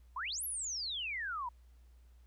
sine exponential two-way sweep, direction up then down, 932.3 to 11840 to 932.3 Hz, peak -36 dBFS, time 0.16-1.49 s, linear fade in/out 5 ms, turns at 0.44 s, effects added 60 Hz sine -57 dBFS peak until 2.26 s + pink hiss -75 dBFS RMS until 2.26 s

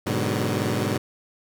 15% pulse chord, G# half-diminished seventh, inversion none, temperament equal with one note detuned, 103.83 / 123.47 / 146.83 / 189.1 Hz, G#2 / B2 / D3 / F#3, 0 / 0 / 0 / +38 cents, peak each -20 / -21 / -23 / -25 dBFS, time 0.06-0.98 s, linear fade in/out 10 ms, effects none

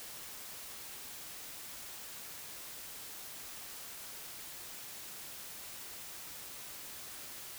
silence, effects white hiss -47 dBFS RMS until 7.58 s

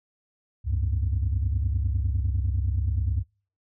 sine tone cluster, 67.8 / 88.3 / 98.1 Hz, C#2 / F2 / G2, -38 / +20 / +2 cents, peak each -24 / -28 / -26 dBFS, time 0.64-3.24 s, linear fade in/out 50 ms, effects noise-tail reverb RT60 0.4 s tail -26 dB re dry + tanh soft clip ceiling -17 dBFS

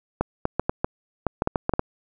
clicks, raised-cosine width 1 ms, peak -7 dBFS, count 12, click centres 0.21 / 0.454 / 0.596 / 0.695 / 0.845 / 1.267 / 1.421 / 1.474 / 1.558 / 1.694 / 1.737 / 1.794 s, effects none

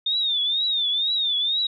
sine tone with vibrato, 3636 Hz, A#7, 44 cents flat, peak -20 dBFS, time 0.06-1.67 s, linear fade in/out 5 ms, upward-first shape triangle, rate 2.1 Hz, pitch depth 140 cents each way, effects none

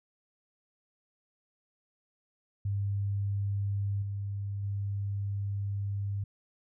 sine tone with level steps, 100 Hz, G2, 35 cents sharp, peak -28 / -32 / -30 dBFS, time 2.65-6.24 s, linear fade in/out 5 ms, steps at 4.02 / 4.63 s, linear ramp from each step 5 ms, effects none

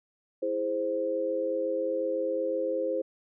sine chord, E augmented, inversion none, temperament equal, 329.6 / 415.3 / 523.3 Hz, E4 / G#4 / B#4, 0 / 0 / 0 cents, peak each -34 / -34 / -28 dBFS, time 0.42-3.02 s, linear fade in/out 10 ms, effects none

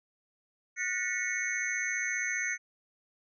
sine tone cluster, 1454 / 1801 / 1916 / 2204 / 6220 Hz, F#6 / A6 / A#6 / C#7 / G8, -31 / +40 / +47 / -11 / -14 cents, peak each -39 / -37 / -35 / -34 / -38 dBFS, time 0.76-2.58 s, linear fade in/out 50 ms, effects none

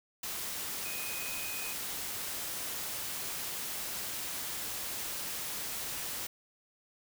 sine tone in noise, 2499 Hz, D#7, 7 cents sharp, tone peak -42 dBFS, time 0.85-1.73 s, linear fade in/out 5 ms, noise white, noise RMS -38 dBFS, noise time 0.23-6.27 s, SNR -7 dB, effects none

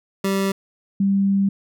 25% pulse / sine tone pair in turn, 194.8 / 196.84 Hz, G3 / G3, -11 / +7 cents, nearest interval unison, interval 18 cents, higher second, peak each -15 dBFS, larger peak neither, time 0.24-0.52 / 1-1.49 s, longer second, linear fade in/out 5 ms, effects none

